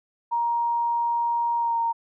sine tone with pitch glide, 940 to 925.5 Hz, A#5 to A#5, +14 to -13 cents, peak -21 dBFS, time 0.31-1.93 s, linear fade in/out 20 ms, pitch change -27 cents, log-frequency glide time 1.57-1.78 s, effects none

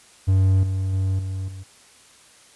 triangle tone with level steps, 95.2 Hz, F#2, 50 cents sharp, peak -12 / -19 / -17 / -23 / -31 dBFS, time 0.27-1.64 s, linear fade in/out 20 ms, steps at 0.63 / 0.93 / 1.19 / 1.48 s, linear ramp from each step 2 ms, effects white hiss -51 dBFS RMS until 2.55 s + resampled to 24000 Hz

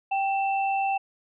sine tone pair together, 784 / 2672 Hz, G5 / E7, 0 / +23 cents, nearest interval octave + major sixth, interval 2123 cents, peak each -23 / -32 dBFS, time 0.11-0.98 s, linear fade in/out 10 ms, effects none

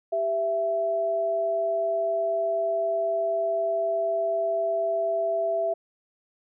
sine tone pair together, 394.8 / 664 Hz, G4 / E5, +12 / +12 cents, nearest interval major sixth, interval 900 cents, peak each -32 / -23 dBFS, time 0.12-5.74 s, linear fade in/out 10 ms, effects none

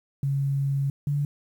sine tone pair in turn, 138.59 / 144.11 Hz, C#3 / D3, 0 / -32 cents, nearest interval minor second, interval 68 cents, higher second, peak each -22 dBFS, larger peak neither, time 0.23-0.9 / 1.07-1.25 s, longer first, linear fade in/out 2 ms, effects 9-bit

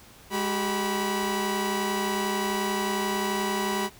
sawtooth tone cluster, 206.6 / 381.9 / 978 Hz, G#3 / G4 / B5, -9 / -45 / -17 cents, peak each -26 dBFS, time 0.3-3.9 s, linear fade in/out 50 ms, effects pink hiss -51 dBFS RMS until 3.99 s

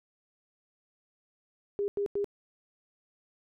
sine tone bursts, 404.8 Hz, G#4, 44 cents flat, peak -27 dBFS, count 3, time 1.79-2.244 s, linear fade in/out 0 ms, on 90 ms, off 92 ms, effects none

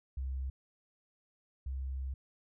sine tone pair in turn, 66.1 / 66.41 Hz, C2 / C2, +18 / +26 cents, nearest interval unison, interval 8 cents, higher second, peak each -33 / -34 dBFS, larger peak first, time 0.17-0.5 / 1.66-2.14 s, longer second, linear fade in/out 5 ms, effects tanh soft clip ceiling -30 dBFS

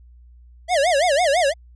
square tone with vibrato, 633 Hz, D#5, 30 cents sharp, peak -16 dBFS, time 0.68-1.54 s, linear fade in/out 50 ms, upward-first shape sine, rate 6 Hz, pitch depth 260 cents each way, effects added 60 Hz sine -44 dBFS peak until 1.75 s + resampled to 22050 Hz

